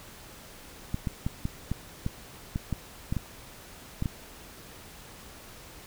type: clicks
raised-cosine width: 5 ms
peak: -16 dBFS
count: 12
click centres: 0.944 / 1.072 / 1.265 / 1.454 / 1.716 / 2.064 / 2.559 / 2.727 / 3.125 / 3.167 / 4.024 / 4.058 s
effects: pink hiss -48 dBFS RMS until 5.86 s